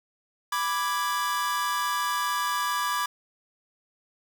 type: chord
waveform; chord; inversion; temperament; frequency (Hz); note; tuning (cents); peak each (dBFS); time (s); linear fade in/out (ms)
45% pulse; G# diminished; first; equal; 987.8 / 1174.7 / 1661.2; B5 / D6 / G#6; 0 / 0 / 0; -30 / -28 / -32; 0.52-3.06; 5
effects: none